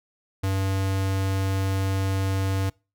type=tone; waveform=square; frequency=96.4 Hz; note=G2; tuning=28 cents flat; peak=-23 dBFS; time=0.43-2.7 s; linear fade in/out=10 ms; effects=noise-tail reverb RT60 0.3 s tail -25 dB re dry